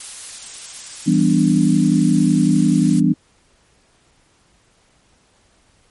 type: noise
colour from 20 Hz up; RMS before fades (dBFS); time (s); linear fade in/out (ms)
blue; -30; 0-3; 5
type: chord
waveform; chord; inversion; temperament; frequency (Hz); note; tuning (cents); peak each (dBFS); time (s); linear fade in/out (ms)
sine; E minor seventh; none; equal with one note detuned; 164.81 / 196 / 248.4 / 293.7; E3 / G3 / B3 / D4; 0 / 0 / +10 / 0; -17; 1.06-3.14; 20
effects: pink hiss -57 dBFS RMS until 5.9 s + MP3 48 kbps